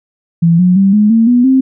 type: tone with pitch steps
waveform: sine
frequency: 167.8 / 180.89 / 194.99 / 210.2 / 226.6 / 244.3 / 263.3 Hz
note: E3 / F#3 / G3 / G#3 / A#3 / B3 / C4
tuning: +31 / -39 / -9 / +21 / -49 / -19 / +11 cents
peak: -5 dBFS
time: 0.42-1.61 s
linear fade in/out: 10 ms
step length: 170 ms
effects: none